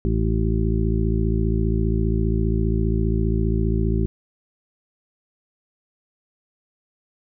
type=harmonic tone; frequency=55 Hz; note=A1; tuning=in tune; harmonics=1 / 2 / 3 / 4 / 6 / 7; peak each=-21 / -24 / -26 / -27 / -29 / -29 dBFS; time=0.05-4.06 s; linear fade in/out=0 ms; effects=none

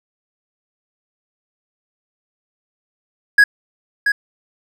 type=tone with echo; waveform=triangle; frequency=1661.2 Hz; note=G#6; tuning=in tune; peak=-4 dBFS; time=3.38-3.44 s; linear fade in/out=5 ms; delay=680 ms; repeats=1; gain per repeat=-7 dB; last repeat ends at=4.12 s; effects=none

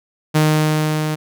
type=tone with level ramp; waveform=sawtooth; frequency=154.2 Hz; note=D#3; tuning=15 cents flat; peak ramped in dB=-7 to -15 dBFS; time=0.34-1.16 s; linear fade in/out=20 ms; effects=none

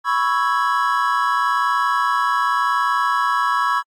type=chord; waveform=triangle; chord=C# minor seventh; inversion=third; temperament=equal; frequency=987.8 / 1108.7 / 1318.5 / 1661.2 Hz; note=B5 / C#6 / E6 / G#6; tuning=0 / 0 / 0 / 0 cents; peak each=-20 / -18 / -21 / -22 dBFS; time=0.04-3.83 s; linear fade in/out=50 ms; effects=AAC 64 kbps

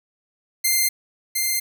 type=tone with echo; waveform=5% pulse; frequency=2097 Hz; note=C7; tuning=3 cents sharp; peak=-7 dBFS; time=0.64-0.89 s; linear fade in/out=10 ms; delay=710 ms; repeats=1; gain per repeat=-3 dB; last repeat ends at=1.6 s; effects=none

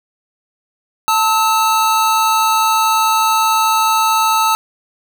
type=tone pair together; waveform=square; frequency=890 / 1293.2 Hz; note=A5 / E6; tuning=+20 / -34 cents; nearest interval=tritone; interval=646 cents; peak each=-15 dBFS; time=1.08-4.55 s; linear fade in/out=0 ms; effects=none

